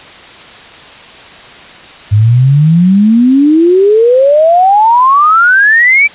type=exponential sweep; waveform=sine; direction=up; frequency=100.7 to 2349 Hz; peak=-3 dBFS; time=2.11-6.08 s; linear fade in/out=20 ms; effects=white hiss -32 dBFS RMS until 6.14 s + resampled to 8000 Hz